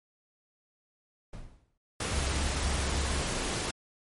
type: noise with exponential decay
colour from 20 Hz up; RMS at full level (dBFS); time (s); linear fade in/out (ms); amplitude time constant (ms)
brown; -37; 1.33-1.78; 5; 96
type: noise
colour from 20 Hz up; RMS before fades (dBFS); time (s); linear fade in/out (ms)
pink; -32; 2-3.71; 5
type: tone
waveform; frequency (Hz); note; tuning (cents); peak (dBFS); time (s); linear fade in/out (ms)
sine; 69.3; C#2; 0; -30; 2.13-3.22; 5
effects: MP3 48 kbps